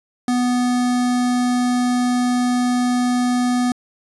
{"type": "tone with notch filter", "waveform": "square", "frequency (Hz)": 246.9, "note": "B3", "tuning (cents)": 0, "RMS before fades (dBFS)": -18, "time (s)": [0.28, 3.72], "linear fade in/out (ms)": 2, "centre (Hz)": 2600, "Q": 1.9, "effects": ["resampled to 24000 Hz"]}